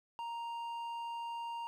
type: tone with hard clipping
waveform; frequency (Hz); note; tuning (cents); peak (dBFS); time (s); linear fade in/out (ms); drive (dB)
sine; 933; A#5; +1; -40; 0.19-1.67; 0; 6
effects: none